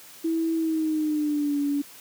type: tone with pitch glide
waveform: sine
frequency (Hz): 326.7 to 286.1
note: E4 to D4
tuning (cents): -15 to -45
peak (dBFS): -22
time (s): 0.24-1.82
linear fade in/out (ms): 10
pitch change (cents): -230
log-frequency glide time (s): 0.54-1.59
effects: white hiss -47 dBFS RMS until 2 s + high-pass 100 Hz 12 dB/octave